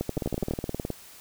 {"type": "two click trains", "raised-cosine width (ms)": 2, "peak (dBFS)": [-14, -16], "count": [7, 15], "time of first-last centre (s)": [[0.01, 0.51], [0.17, 0.903]], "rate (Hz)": [12, 19.1], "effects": ["white hiss -49 dBFS RMS until 1.2 s"]}